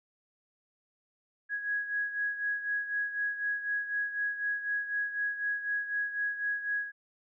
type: beating tone pair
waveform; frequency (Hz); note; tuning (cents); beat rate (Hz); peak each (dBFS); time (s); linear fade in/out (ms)
sine; 1661.2 / 1665.2; G#6 / G#6; 0 / +4; 4; -31 / -37; 1.49-6.92; 50
effects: none